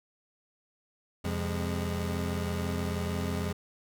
25% pulse tone cluster, 86.3 / 130.4 / 204.8 Hz, F2 / C3 / G#3, -20 / -5 / -24 cents, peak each -28 / -37 / -31 dBFS, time 1.24-3.53 s, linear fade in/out 10 ms, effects none

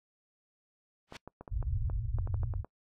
white noise with exponential growth, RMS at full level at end -32 dBFS, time 1.07-1.17 s, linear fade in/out 5 ms, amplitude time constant 20 ms
clicks, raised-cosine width 1 ms, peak -30 dBFS, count 12, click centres 1.124 / 1.276 / 1.41 / 1.478 / 1.627 / 1.899 / 2.186 / 2.274 / 2.343 / 2.433 / 2.538 / 2.646 s
white low-pass noise, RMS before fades -33 dBFS, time 1.49-2.64 s, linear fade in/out 50 ms, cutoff 120 Hz, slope 96 dB/octave
effects noise-tail reverb RT60 0.1 s tail -24 dB re dry + low-pass 3000 Hz 12 dB/octave

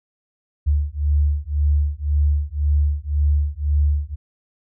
sine beating tone pair, 72.4 / 74.3 Hz, D2 / D2, -24 / +21 cents, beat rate 1.9 Hz, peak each -19 dBFS, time 0.66-4.16 s, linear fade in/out 20 ms, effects none

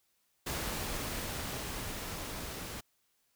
pink noise with level ramp, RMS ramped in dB -36 to -42 dBFS, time 0.46-2.81 s, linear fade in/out 10 ms, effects white hiss -75 dBFS RMS until 3.35 s

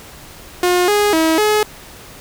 sawtooth tone with pitch steps, 357.8 / 413.9 / 321.7 / 424.1 Hz, F4 / G#4 / E4 / G#4, +42 / -6 / -42 / +36 cents, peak -8 dBFS, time 0.63-1.63 s, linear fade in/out 2 ms, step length 250 ms, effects pink hiss -38 dBFS RMS until 2.2 s

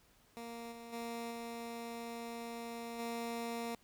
15% pulse tone with level steps, 233.1 Hz, A#3, in tune, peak -38 / -42 / -34 / -36 / -32 dBFS, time 0.37-3.75 s, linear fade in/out 0 ms, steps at 0.71 / 0.92 / 1.3 / 2.98 s, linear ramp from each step 20 ms, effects pink hiss -68 dBFS RMS until 3.83 s

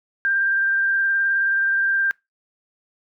sine tone with vibrato, 1585 Hz, G6, 19 cents sharp, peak -17 dBFS, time 0.25-2.11 s, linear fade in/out 0 ms, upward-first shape sine, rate 19 Hz, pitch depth 17 cents each way, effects noise-tail reverb RT60 0.2 s tail -24 dB re dry

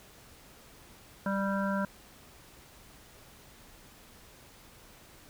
harmonic tone with a mistuned harmonic, 196 Hz, G3, in tune, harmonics 1 / 3 / 5 / 7 / 8, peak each -30 / -35 / -37 / -38 / -39 dBFS, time 1.26-1.85 s, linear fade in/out 2 ms, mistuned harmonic 3, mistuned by +15 cents, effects pink hiss -55 dBFS RMS until 5.29 s

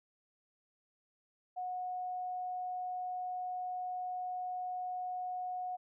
sine tone, 730 Hz, F#5, 24 cents flat, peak -36 dBFS, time 1.56-5.77 s, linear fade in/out 20 ms, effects none

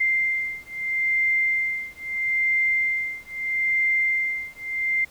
sine beating tone pair, 2093 / 2093.77 Hz, C7 / C7, 0 / +1 cents, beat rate 0.77 Hz, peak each -24 dBFS, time 0-5.05 s, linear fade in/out 10 ms, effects pink hiss -52 dBFS RMS until 5.1 s

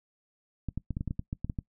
clicks, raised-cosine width 5 ms, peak -20 dBFS, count 12, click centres 0.687 / 0.776 / 0.907 / 0.969 / 1.009 / 1.077 / 1.109 / 1.194 / 1.329 / 1.446 / 1.498 / 1.588 s, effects noise-tail reverb RT60 0.1 s tail -21 dB re dry

